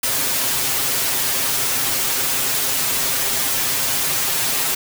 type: noise with comb filter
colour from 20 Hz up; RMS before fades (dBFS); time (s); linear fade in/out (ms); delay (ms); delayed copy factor
white; -20; 0.03-4.75; 5; 7.5; +1
effects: none